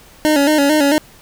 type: tone with vibrato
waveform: 25% pulse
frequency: 293.7 Hz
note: D4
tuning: in tune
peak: -7 dBFS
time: 0.25-0.98 s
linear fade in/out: 0 ms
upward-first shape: square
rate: 4.5 Hz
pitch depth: 74 cents each way
effects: pink hiss -44 dBFS RMS until 1.21 s